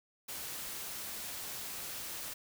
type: noise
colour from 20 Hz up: white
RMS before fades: -42 dBFS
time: 0.28-2.34 s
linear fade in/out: 10 ms
effects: none